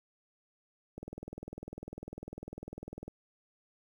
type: click train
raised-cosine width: 2 ms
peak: -29 dBFS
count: 43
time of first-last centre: 0.98-3.08 s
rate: 20 Hz
effects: 10-bit